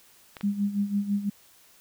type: clicks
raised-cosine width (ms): 0.3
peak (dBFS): -23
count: 2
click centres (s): 0.368 / 0.41
type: tone with tremolo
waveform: sine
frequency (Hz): 202.4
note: G#3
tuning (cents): -44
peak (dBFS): -21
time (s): 0.43-1.3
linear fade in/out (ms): 10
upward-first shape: sine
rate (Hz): 6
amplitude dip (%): 75
effects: white hiss -57 dBFS RMS until 1.8 s

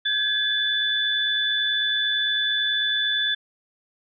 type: tone cluster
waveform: sine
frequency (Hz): 1586 / 1695 / 3482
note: G6 / G#6 / A7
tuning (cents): +20 / +35 / -19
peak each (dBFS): -31 / -26 / -22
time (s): 0.05-3.35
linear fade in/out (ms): 10
effects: none

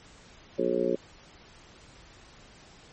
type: harmonic tone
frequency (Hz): 60.2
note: B1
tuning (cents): -44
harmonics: 3 / 4 / 5 / 6 / 7 / 8 / 9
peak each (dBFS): -37 / -34 / -35 / -29 / -29 / -36 / -30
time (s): 0.58-0.96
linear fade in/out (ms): 10
effects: pink hiss -53 dBFS RMS until 2.92 s + MP3 32 kbps

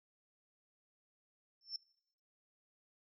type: tone with exponential growth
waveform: sine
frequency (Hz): 5370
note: E8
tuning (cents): +31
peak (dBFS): -34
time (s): 1.61-1.76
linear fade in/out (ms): 2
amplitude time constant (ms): 31
effects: noise-tail reverb RT60 0.8 s tail -24 dB re dry + tanh soft clip ceiling -31 dBFS

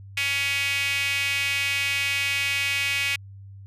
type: tone with high-pass filter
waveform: sawtooth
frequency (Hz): 280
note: C#4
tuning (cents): +18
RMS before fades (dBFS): -25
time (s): 0.17-3.16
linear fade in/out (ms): 5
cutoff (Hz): 2400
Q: 5.3
effects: added 98 Hz sine -40 dBFS peak until 3.66 s + resampled to 32000 Hz

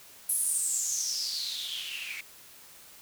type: noise with band-pass filter sweep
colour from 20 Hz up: blue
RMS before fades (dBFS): -32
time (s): 0.29-2.21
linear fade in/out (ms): 5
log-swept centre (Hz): 11000 to 2200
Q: 8.4
effects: white hiss -52 dBFS RMS until 3.01 s

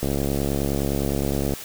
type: click train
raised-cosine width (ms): 2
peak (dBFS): -11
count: 106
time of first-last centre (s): 0.03-1.536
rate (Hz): 69.7
effects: white hiss -37 dBFS RMS until 1.64 s

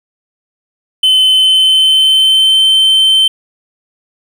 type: tone with pitch glide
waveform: triangle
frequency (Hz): 3053 to 3096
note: G7 to G7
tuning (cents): -46 to -22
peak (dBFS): -4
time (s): 1.03-3.28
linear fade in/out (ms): 5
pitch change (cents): +24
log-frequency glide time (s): 1.28-2.64
effects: 7-bit

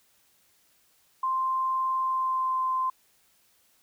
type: tone with pitch glide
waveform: sine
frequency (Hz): 1046.5 to 1038.1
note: C6 to C6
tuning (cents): 0 to -14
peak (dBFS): -24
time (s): 1.23-2.9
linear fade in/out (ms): 5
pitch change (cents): -14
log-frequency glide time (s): 2-2.6
effects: white hiss -65 dBFS RMS until 3.82 s

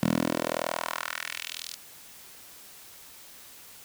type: tone with high-pass filter sweep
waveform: 10% pulse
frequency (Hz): 40.96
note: E1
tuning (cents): -10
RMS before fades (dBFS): -31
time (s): 0.03-1.75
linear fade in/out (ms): 0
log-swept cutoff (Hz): 190 to 4800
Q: 1.8
effects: white hiss -49 dBFS RMS until 3.84 s

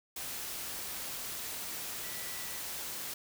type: tone in noise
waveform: sine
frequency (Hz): 1959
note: B6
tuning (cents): -15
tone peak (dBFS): -50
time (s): 2.03-2.6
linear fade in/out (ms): 5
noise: white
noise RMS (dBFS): -40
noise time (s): 0.16-3.14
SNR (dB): -13
effects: none

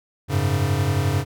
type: chord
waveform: square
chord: F# suspended second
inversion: none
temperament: equal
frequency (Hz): 92.5 / 103.83 / 138.59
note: F#2 / G#2 / C#3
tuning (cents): 0 / 0 / 0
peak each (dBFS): -24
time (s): 0.28-1.25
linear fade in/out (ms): 50
effects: none

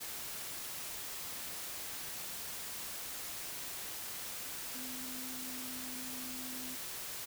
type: tone in noise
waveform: sine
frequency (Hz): 255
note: C4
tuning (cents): -44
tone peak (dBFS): -47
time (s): 4.74-6.76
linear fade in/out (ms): 20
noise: white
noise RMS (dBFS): -43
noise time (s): 0-7.26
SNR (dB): -7
effects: none

